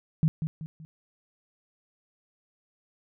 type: tone with echo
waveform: sine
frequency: 157.9 Hz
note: D#3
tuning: 26 cents sharp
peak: -18 dBFS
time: 0.23-0.28 s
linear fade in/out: 0 ms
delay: 190 ms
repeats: 3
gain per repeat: -8 dB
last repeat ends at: 0.85 s
effects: none